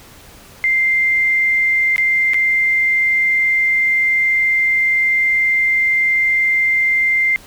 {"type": "tone with dropouts", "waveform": "sine", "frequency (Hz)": 2093, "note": "C7", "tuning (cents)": 0, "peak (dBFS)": -12, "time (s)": [0.64, 7.36], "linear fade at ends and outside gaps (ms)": 0, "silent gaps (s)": [[1.961, 1.981], [2.335, 2.343]], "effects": ["pink hiss -42 dBFS RMS until 7.46 s"]}